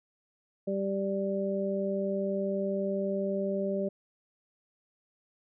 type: harmonic tone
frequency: 196 Hz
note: G3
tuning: in tune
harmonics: 1 / 2 / 3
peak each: -32 / -33 / -32 dBFS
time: 0.67-3.89 s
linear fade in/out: 10 ms
effects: none